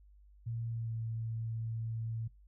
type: tone with pitch glide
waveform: sine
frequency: 115.3 to 113.06 Hz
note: A#2 to A2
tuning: -19 to +48 cents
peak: -35 dBFS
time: 0.46-2.28 s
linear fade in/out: 10 ms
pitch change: -33 cents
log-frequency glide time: 0.7-0.95 s
effects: noise-tail reverb RT60 0.2 s tail -23 dB re dry + added 50 Hz sine -57 dBFS peak until 2.47 s